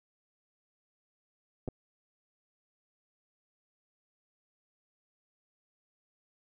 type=clicks; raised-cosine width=2 ms; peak=-24 dBFS; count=2; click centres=1.678 / 1.686 s; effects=none

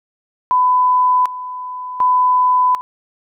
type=tone with tremolo; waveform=sine; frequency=1002 Hz; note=B5; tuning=25 cents sharp; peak=-10 dBFS; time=0.51-2.81 s; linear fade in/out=0 ms; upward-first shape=square; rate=0.67 Hz; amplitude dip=80%; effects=none

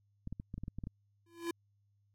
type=clicks; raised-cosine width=5 ms; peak=-29 dBFS; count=10; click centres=0.274 / 0.326 / 0.399 / 0.541 / 0.58 / 0.636 / 0.681 / 0.786 / 0.838 / 0.871 s
type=tone with exponential growth; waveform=square; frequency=338.7 Hz; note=E4; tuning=47 cents sharp; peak=-32 dBFS; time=1.26-1.51 s; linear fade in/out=5 ms; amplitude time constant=54 ms
effects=added 101 Hz sine -70 dBFS peak until 2.14 s + AAC 64 kbps

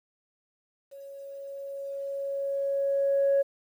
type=tone with level ramp; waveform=sine; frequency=554.4 Hz; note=C#5; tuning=in tune; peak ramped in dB=-42 to -18 dBFS; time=0.91-3.43 s; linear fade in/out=20 ms; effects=tanh soft clip ceiling -17 dBFS + 10-bit

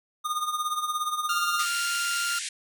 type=tone with tremolo; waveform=square; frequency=1224 Hz; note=D#6; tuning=29 cents flat; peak=-24 dBFS; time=0.24-1.66 s; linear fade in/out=20 ms; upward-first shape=triangle; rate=17 Hz; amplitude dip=75%
type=tone; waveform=sawtooth; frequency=1395 Hz; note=F6; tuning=2 cents flat; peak=-23 dBFS; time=1.29-2.39 s; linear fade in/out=5 ms
type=band-pass noise; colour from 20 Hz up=white; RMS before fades=-34 dBFS; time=1.59-2.49 s; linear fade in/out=5 ms; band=1600 to 10000 Hz; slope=96 dB/octave
effects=none

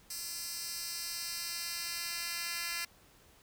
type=tone with high-pass filter sweep; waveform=10% pulse; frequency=342.3 Hz; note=F4; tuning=35 cents flat; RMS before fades=-39 dBFS; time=0.1-2.85 s; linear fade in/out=5 ms; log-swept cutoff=6100 to 2700 Hz; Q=1.1; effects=pink hiss -62 dBFS RMS until 3.42 s

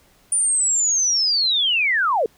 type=linear sweep; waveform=sine; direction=down; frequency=9397 to 403.2 Hz; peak=-16 dBFS; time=0.32-2.26 s; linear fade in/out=2 ms; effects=pink hiss -56 dBFS RMS until 2.37 s

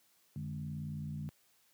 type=tone with frequency modulation; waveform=sine; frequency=150.4 Hz; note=D3; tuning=42 cents sharp; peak=-37 dBFS; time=0.36-1.29 s; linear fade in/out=0 ms; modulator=58.8 Hz; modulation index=1; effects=white hiss -70 dBFS RMS until 1.73 s + high-pass 80 Hz 12 dB/octave

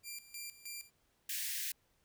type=tone with tremolo; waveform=10% pulse; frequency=2376 Hz; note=D7; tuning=20 cents sharp; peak=-34 dBFS; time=0.03-0.91 s; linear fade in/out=50 ms; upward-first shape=square; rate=3.2 Hz; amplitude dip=80%
type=high-pass noise; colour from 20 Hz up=white; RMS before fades=-39 dBFS; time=1.29-1.72 s; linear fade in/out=5 ms; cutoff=1600 Hz; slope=96 dB/octave
effects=pink hiss -75 dBFS RMS until 2.04 s

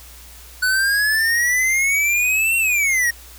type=exponential two-way sweep; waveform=square; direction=up then down; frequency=1482 to 2740 to 1850 Hz; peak=-16 dBFS; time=0.62-3.11 s; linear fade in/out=10 ms; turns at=2.57 s; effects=added 60 Hz sine -42 dBFS peak until 3.38 s + white hiss -43 dBFS RMS until 3.38 s

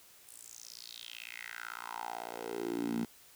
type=tone with high-pass filter sweep; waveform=10% pulse; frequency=58 Hz; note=A#1; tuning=8 cents flat; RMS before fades=-41 dBFS; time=0.27-3.05 s; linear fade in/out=5 ms; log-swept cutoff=9700 to 210 Hz; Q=4.6; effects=white hiss -59 dBFS RMS until 3.35 s

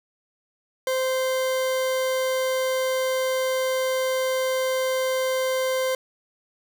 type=tone; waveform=40% pulse; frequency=520 Hz; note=C5; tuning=11 cents flat; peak=-21 dBFS; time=0.87-5.95 s; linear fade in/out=2 ms; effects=none

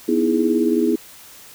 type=chord; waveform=sine; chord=E major seventh; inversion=second; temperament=equal; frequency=246.9 / 311.1 / 329.6 / 415.3 Hz; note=B3 / D#4 / E4 / G#4; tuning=0 / 0 / 0 / 0 cents; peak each=-20 / -23 / -19 / -21 dBFS; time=0.08-0.96 s; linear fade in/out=10 ms; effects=white hiss -43 dBFS RMS until 1.54 s

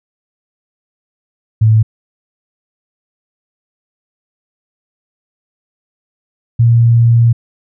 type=tone pair in turn; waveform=sine; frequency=110 / 117.01 Hz; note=A2 / A#2; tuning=0 / +7 cents; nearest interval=minor second; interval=107 cents; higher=second; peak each=-5 dBFS; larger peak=neither; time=1.61-1.83 / 6.59-7.33 s; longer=second; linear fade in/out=10 ms; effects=none

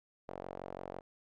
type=tone with band-pass filter; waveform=sawtooth; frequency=46 Hz; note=F#1; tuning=9 cents flat; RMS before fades=-45 dBFS; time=0.28-1.01 s; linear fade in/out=10 ms; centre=620 Hz; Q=2; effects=none

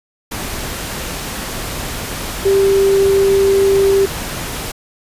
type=tone in noise; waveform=sine; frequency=392 Hz; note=G4; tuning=in tune; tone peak=-9 dBFS; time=2.45-4.06 s; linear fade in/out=10 ms; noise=pink; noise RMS=-24 dBFS; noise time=0.31-4.72 s; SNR=+12 dB; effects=resampled to 32000 Hz

